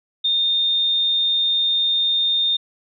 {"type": "tone", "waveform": "sine", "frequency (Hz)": 3644, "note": "A#7", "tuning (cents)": -40, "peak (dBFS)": -16, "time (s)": [0.24, 2.57], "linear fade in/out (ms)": 10, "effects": []}